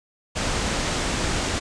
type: low-pass noise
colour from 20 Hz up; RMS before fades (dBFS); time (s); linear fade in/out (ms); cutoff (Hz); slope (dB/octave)
pink; -25; 0.35-1.6; 20; 8700; 48
effects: none